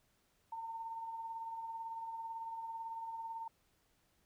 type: tone with tremolo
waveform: sine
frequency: 908 Hz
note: A#5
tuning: 46 cents flat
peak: -39 dBFS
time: 0.52-3.48 s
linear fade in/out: 5 ms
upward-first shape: triangle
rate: 18 Hz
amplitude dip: 45%
effects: pink hiss -75 dBFS RMS until 4.25 s